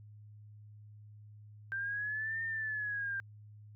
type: linear two-way sweep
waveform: sine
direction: up then down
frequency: 1569 to 1821 to 1578 Hz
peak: -34 dBFS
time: 1.72-3.2 s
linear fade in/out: 0 ms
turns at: 2.43 s
effects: added 105 Hz sine -51 dBFS peak until 3.75 s